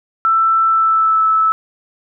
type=tone with pitch glide; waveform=sine; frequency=1330 to 1307.9 Hz; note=E6 to E6; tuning=+15 to -14 cents; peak=-10 dBFS; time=0.25-1.52 s; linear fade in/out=0 ms; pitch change=-29 cents; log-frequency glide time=0.65-1.26 s; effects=none